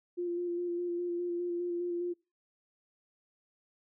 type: tone with vibrato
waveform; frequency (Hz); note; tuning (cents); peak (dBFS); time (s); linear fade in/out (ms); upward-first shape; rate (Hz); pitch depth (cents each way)
sine; 349.2; F4; 0; -31; 0.17-2.14; 20; square; 4.9; 16
effects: noise-tail reverb RT60 0.3 s tail -25 dB re dry